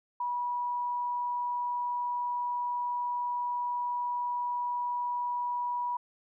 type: tone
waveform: sine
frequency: 973 Hz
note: B5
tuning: 26 cents flat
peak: -29 dBFS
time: 0.2-5.97 s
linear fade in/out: 5 ms
effects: none

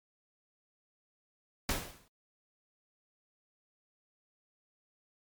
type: noise with exponential decay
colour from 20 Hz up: pink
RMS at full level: -29 dBFS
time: 1.69-2.08 s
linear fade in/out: 2 ms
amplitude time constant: 84 ms
effects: MP3 96 kbps

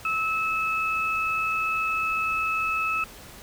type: tone pair together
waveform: sine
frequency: 1300 / 2597 Hz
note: E6 / E7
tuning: -24 / -26 cents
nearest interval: octave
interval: 1198 cents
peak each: -26 dBFS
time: 0.05-3.04 s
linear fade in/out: 2 ms
effects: pink hiss -45 dBFS RMS until 3.42 s

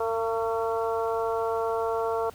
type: harmonic tone with a mistuned harmonic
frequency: 226.9 Hz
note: A#3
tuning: 47 cents flat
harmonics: 2 / 3 / 4 / 5 / 6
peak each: -27 / -31 / -33 / -35 / -37 dBFS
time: 0-2.3 s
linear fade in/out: 5 ms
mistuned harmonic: 5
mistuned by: -18 cents
effects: added 86 Hz sine -52 dBFS peak until 2.34 s + pink hiss -52 dBFS RMS until 2.34 s

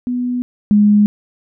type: tone pair in turn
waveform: sine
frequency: 246.9 / 207.6 Hz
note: B3 / G#3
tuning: 0 / 0 cents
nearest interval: minor third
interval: 300 cents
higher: first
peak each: -16 / -7 dBFS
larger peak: second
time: 0.07-0.42 / 0.71-1.06 s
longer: neither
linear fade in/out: 0 ms
effects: none

